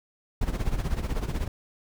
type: noise with tremolo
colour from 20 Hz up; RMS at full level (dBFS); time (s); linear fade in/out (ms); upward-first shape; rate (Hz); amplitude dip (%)
brown; -25; 0.41-1.48; 5; sine; 16; 75
effects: none